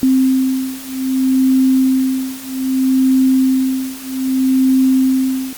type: beating tone pair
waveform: sine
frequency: 261.6 / 262.23 Hz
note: C4 / C4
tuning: 0 / +4 cents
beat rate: 0.63 Hz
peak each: -15 / -14 dBFS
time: 0.03-5.53 s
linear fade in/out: 0 ms
effects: white hiss -33 dBFS RMS until 5.57 s + Opus 48 kbps